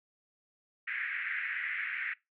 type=band-pass noise; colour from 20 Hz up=white; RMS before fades=-36 dBFS; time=0.87-2.14 s; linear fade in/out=10 ms; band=1600 to 2200 Hz; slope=48 dB/octave; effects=noise-tail reverb RT60 0.2 s tail -21 dB re dry